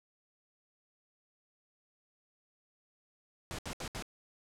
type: noise bursts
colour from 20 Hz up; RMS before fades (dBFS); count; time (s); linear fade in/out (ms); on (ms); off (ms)
pink; -40; 4; 3.51-4.024; 0; 76; 70
effects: low-pass 9000 Hz 12 dB/octave